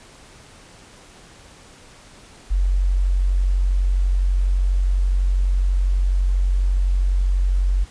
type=tone; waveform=sine; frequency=46.05 Hz; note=F#1; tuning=7 cents flat; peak=-15 dBFS; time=2.5-7.85 s; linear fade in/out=20 ms; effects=pink hiss -46 dBFS RMS until 7.9 s + resampled to 22050 Hz